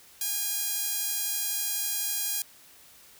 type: tone with high-pass filter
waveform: sawtooth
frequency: 816 Hz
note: G#5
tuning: 31 cents flat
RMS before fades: -30 dBFS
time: 0.21-2.42 s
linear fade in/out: 2 ms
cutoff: 7300 Hz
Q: 0.51
effects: white hiss -54 dBFS RMS until 3.19 s